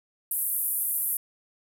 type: band-pass noise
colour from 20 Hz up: white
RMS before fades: -28 dBFS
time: 0.31-1.17 s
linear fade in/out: 2 ms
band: 10000 to 14000 Hz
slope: 48 dB/octave
effects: none